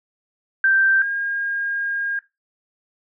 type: tone pair in turn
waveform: sine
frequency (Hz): 1568 / 1619.5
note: G6 / G#6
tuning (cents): 0 / -44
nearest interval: minor second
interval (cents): 56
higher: second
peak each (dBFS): -13 / -21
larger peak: first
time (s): 0.64-1.02 / 1.02-2.19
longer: second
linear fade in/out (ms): 2
effects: noise-tail reverb RT60 0.2 s tail -17 dB re dry